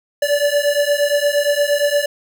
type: beating tone pair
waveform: square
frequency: 575 / 583.6 Hz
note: D5 / D5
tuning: -37 / -11 cents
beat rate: 8.6 Hz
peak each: -18 dBFS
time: 0.22-2.06 s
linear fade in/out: 5 ms
effects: none